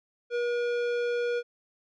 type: tone with tanh clipping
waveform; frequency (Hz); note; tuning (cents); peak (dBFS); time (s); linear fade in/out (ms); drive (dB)
sine; 480; B4; -49; -28; 0.3-1.43; 50; 15
effects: none